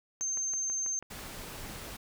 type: tone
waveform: sine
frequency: 6310 Hz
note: G8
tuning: 10 cents sharp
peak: -30 dBFS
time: 0.21-0.99 s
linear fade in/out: 0 ms
type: click train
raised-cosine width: 0.5 ms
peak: -32 dBFS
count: 7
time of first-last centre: 0.21-1.189 s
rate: 6.13 Hz
type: noise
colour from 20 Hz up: pink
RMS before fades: -43 dBFS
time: 1.1-1.97 s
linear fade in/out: 10 ms
effects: none